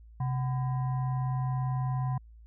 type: tone with frequency modulation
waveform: sine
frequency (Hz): 130.81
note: C3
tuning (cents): 0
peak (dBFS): -27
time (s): 0.2-2.18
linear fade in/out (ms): 5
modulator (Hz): 878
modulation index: 0.41
effects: added 56 Hz sine -49 dBFS peak until 2.46 s